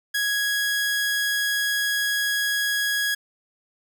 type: tone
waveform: sawtooth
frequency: 1661.2 Hz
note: G#6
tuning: in tune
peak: -18 dBFS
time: 0.14-3.15 s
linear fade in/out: 10 ms
effects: none